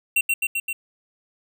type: tone with echo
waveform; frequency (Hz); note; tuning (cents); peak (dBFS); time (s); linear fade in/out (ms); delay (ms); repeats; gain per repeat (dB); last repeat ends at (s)
square; 2733; F7; -38; -17; 0.16-0.21; 5; 130; 4; -2; 0.73
effects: none